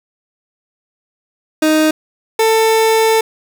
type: tone pair in turn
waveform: 30% pulse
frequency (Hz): 311.1 / 445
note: D#4 / A4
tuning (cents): 0 / +20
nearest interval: tritone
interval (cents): 620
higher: second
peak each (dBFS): -7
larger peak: neither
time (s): 1.62-1.91 / 2.39-3.21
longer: second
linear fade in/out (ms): 5
effects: none